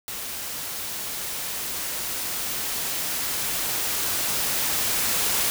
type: noise with level ramp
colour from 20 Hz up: white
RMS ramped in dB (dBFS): -33 to -23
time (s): 0.08-5.5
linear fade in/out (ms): 0
effects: none